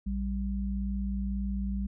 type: tone pair together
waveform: sine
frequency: 58.15 / 196.5 Hz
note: A#1 / G3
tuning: -4 / +4 cents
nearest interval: octave + major sixth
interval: 2108 cents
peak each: -31 / -32 dBFS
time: 0.06-1.87 s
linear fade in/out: 10 ms
effects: none